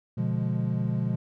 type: chord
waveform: triangle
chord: B diminished seventh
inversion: none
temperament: equal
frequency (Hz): 123.47 / 146.83 / 174.61 / 207.7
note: B2 / D3 / F3 / Ab3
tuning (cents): 0 / 0 / 0 / 0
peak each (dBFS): -26 / -31 / -28 / -30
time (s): 0.17-1.16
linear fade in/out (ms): 10
effects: none